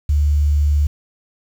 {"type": "tone", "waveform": "sine", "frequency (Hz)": 73.42, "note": "D2", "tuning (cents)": 0, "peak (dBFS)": -12, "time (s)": [0.09, 0.87], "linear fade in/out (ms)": 5, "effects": ["7-bit"]}